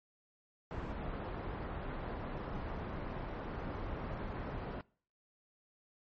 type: low-pass noise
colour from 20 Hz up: pink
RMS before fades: -41 dBFS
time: 0.71-4.81 s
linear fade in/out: 0 ms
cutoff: 1300 Hz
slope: 12 dB/octave
effects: noise-tail reverb RT60 0.5 s tail -24 dB re dry + MP3 32 kbps